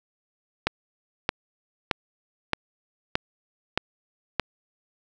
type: click train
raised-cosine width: 0.3 ms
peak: -5 dBFS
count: 7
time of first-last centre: 0.67-4.397 s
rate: 1.61 Hz
effects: none